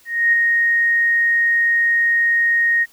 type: tone with ADSR envelope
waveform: sine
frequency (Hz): 1864.7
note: A#6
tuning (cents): 0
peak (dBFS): -10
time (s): 0.05-2.86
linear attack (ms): 280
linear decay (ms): 5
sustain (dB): -3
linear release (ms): 38
effects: white hiss -52 dBFS RMS until 2.92 s